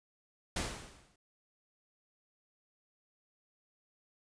pink noise with exponential decay, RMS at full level -32 dBFS, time 0.56-1.16 s, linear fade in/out 5 ms, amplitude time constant 130 ms, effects resampled to 22050 Hz

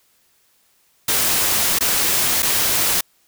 white noise with dropouts, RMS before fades -18 dBFS, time 1.08-3.01 s, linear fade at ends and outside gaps 5 ms, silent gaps 1.788-1.807 / 2.423-2.428 s, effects white hiss -60 dBFS RMS until 3.27 s

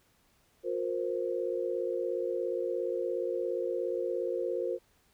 sine chord, F suspended fourth, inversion none, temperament equal with one note detuned, 358.4 / 466.2 / 523.3 Hz, F4 / Bb4 / C5, +45 / 0 / 0 cents, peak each -34 dBFS, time 0.63-4.79 s, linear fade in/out 50 ms, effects pink hiss -68 dBFS RMS until 5.13 s

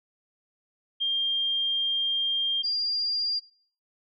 sine tone pair in turn, 3200 / 4795 Hz, G7 / D8, +35 / +35 cents, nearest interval perfect fifth, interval 700 cents, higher second, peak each -23 / -24 dBFS, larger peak first, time 1-2.63 / 2.63-3.4 s, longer first, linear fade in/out 20 ms, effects noise-tail reverb RT60 0.5 s tail -20 dB re dry

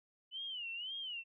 sine tone with vibrato, 2960 Hz, F#7, in tune, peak -40 dBFS, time 0.31-1.24 s, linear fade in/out 50 ms, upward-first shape sine, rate 1.9 Hz, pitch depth 160 cents each way, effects none

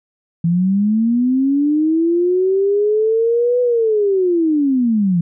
sine linear two-way sweep, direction up then down, 164.81 to 496.8 to 164.81 Hz, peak -12 dBFS, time 0.44-5.21 s, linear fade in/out 5 ms, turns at 3.61 s, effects none

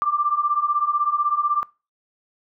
sine beating tone pair, 1170 / 1186 Hz, D6 / D6, -7 / +17 cents, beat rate 16 Hz, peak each -23 / -20 dBFS, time 0.02-1.63 s, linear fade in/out 0 ms, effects noise-tail reverb RT60 0.3 s tail -23 dB re dry

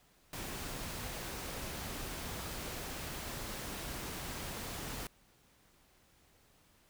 pink noise, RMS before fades -42 dBFS, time 0.33-5.07 s, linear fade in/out 2 ms, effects pink hiss -67 dBFS RMS until 6.89 s

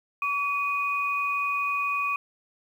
sine tone pair together, 1135 / 2481 Hz, C#6 / D#7, +41 / -6 cents, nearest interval octave + major second, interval 1353 cents, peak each -27 dBFS, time 0.22-2.16 s, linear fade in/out 2 ms, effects 9-bit

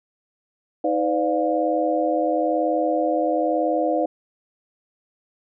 sine tone cluster, 315 / 508 / 589 / 707 Hz, D#4 / B4 / D5 / F5, +21 / +49 / +5 / +21 cents, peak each -24 dBFS, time 0.84-4.06 s, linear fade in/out 5 ms, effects none

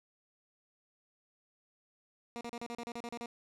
15% pulse tone bursts, 236.5 Hz, A#3, 25 cents sharp, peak -33 dBFS, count 11, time 2.36-3.259 s, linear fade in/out 0 ms, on 49 ms, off 36 ms, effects low-pass 8000 Hz 12 dB/octave

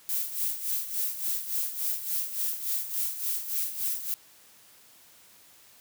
violet noise with tremolo, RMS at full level -28 dBFS, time 0.09-4.14 s, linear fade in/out 0 ms, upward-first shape sine, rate 3.5 Hz, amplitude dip 70%, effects white hiss -56 dBFS RMS until 5.8 s + high-pass 60 Hz 12 dB/octave

